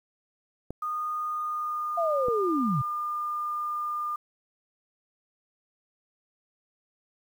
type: clicks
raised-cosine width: 2 ms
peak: -21 dBFS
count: 2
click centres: 0.706 / 2.284 s
type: tone with pitch glide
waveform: sine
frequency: 1228 to 1205.5 Hz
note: D#6 to D6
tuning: -23 to +45 cents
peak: -28 dBFS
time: 0.82-4.16 s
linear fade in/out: 5 ms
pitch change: -32 cents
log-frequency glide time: 1.24-2.54 s
type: linear sweep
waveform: sine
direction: down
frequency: 700 to 116.54 Hz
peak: -24 dBFS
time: 1.97-2.82 s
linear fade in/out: 10 ms
effects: 9-bit